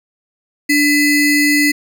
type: ring-modulated tone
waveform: square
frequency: 1149 Hz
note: D6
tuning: 38 cents flat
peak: -8 dBFS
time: 0.69-1.72 s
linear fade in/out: 10 ms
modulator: 857 Hz
effects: none